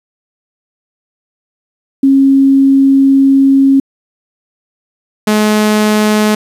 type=tone pair in turn; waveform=sine / sawtooth; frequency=271.9 / 212.7 Hz; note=C#4 / G#3; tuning=-33 / +42 cents; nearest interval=major third; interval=425 cents; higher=first; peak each=-4 dBFS; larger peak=neither; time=2.03-3.8 / 5.27-6.35 s; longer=first; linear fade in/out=5 ms; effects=resampled to 32000 Hz + 7-bit